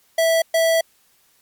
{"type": "tone bursts at uneven times", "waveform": "square", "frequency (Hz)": 656, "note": "E5", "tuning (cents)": -9, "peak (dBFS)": -15, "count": 2, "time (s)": [[0.18, 0.42], [0.54, 0.81]], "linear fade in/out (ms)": 5, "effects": ["white hiss -59 dBFS RMS until 1.41 s", "MP3 96 kbps"]}